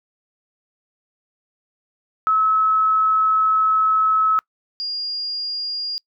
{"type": "tone pair in turn", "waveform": "sine", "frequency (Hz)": [1293, 4830], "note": ["E6", "D8"], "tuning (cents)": [-34, 48], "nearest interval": "octave + major seventh", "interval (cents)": 2282, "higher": "second", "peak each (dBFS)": [-14, -23], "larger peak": "first", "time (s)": [[2.27, 4.39], [4.8, 5.98]], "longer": "first", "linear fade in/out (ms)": 0, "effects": ["noise-tail reverb RT60 0.1 s tail -26 dB re dry"]}